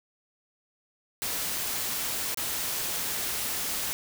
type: noise with dropouts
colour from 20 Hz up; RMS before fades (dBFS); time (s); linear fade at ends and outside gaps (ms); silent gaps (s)
white; -31; 1.22-3.93; 0; 2.345-2.373
effects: none